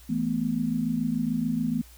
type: chord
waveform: sine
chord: E suspended fourth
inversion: none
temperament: equal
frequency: 164.81 / 220 / 246.9 Hz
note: E3 / A3 / B3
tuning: 0 / 0 / 0 cents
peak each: -31 / -28 / -27 dBFS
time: 0.09-1.82 s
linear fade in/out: 10 ms
effects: added 60 Hz sine -49 dBFS peak until 1.97 s + white hiss -54 dBFS RMS until 1.97 s